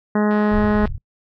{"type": "harmonic tone", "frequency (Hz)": 210, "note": "G#3", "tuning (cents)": 19, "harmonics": [1, 2, 3, 4, 5, 6, 7, 8, 9], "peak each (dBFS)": [-16, -22, -26, -28, -30, -32, -33, -34, -35], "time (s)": [0.15, 0.86], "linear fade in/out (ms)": 5}
{"type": "click train", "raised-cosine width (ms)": 0.3, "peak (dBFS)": -24, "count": 105, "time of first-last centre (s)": [0.31, 0.875], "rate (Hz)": 184}
{"type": "low-pass noise", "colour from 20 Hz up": "pink", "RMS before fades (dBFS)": -25, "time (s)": [0.51, 0.98], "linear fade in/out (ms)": 5, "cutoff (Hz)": 120, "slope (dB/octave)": 48}
{"effects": ["noise-tail reverb RT60 0.1 s tail -24 dB re dry"]}